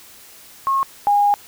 sine tone pair in turn, 1084 / 817.3 Hz, C#6 / G#5, -39 / -28 cents, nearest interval perfect fourth, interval 489 cents, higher first, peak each -15 / -12 dBFS, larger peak second, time 0.67-0.83 / 1.07-1.34 s, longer second, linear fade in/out 0 ms, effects white hiss -44 dBFS RMS until 1.47 s

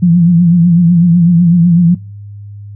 sine tone with vibrato, 172.2 Hz, F3, 24 cents flat, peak -4 dBFS, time 0.02-1.95 s, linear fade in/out 10 ms, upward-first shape triangle, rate 8 Hz, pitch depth 88 cents each way, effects noise-tail reverb RT60 0.4 s tail -26 dB re dry + added 102 Hz sine -26 dBFS peak until 2.75 s

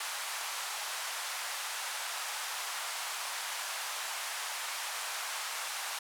pink band-pass noise, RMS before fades -38 dBFS, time 0-5.99 s, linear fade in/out 5 ms, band 800 to 12000 Hz, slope 24 dB/octave, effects none

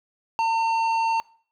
sine tone with tanh clipping, 906 Hz, A#5, 50 cents flat, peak -21 dBFS, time 0.39-1.2 s, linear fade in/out 0 ms, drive 10 dB, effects noise-tail reverb RT60 0.5 s tail -23 dB re dry

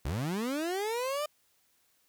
30% pulse linear sweep, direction up, 57.4 to 611 Hz, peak -28 dBFS, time 0.05-1.26 s, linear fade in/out 5 ms, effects white hiss -70 dBFS RMS until 2.08 s

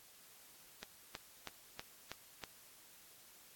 click train, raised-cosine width 0.2 ms, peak -26 dBFS, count 6, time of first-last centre 0.83-2.438 s, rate 3.11 Hz, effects white hiss -61 dBFS RMS until 3.55 s + AAC 64 kbps

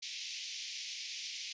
white band-pass noise, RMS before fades -43 dBFS, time 0.02-1.53 s, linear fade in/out 10 ms, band 2200 to 6200 Hz, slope 48 dB/octave, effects resampled to 16000 Hz

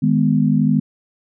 sine chord, G# minor, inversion second, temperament just, 155.74 / 207.7 / 249.2 Hz, D#3 / G#3 / B3, +2 / 0 / +16 cents, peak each -17 dBFS, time 0.02-0.8 s, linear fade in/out 10 ms, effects none

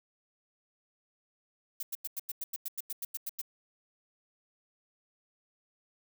violet noise bursts, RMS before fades -36 dBFS, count 14, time 1.8-3.416 s, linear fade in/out 5 ms, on 30 ms, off 92 ms, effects none

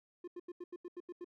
triangle tone bursts, 353 Hz, F4, 19 cents sharp, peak -40 dBFS, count 9, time 0.24-1.245 s, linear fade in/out 5 ms, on 37 ms, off 84 ms, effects none

